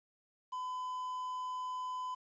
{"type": "tone with quantisation", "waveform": "triangle", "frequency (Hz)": 1010, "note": "B5", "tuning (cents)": 39, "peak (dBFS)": -35, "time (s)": [0.52, 2.15], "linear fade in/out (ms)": 10, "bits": 10, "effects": ["resampled to 16000 Hz"]}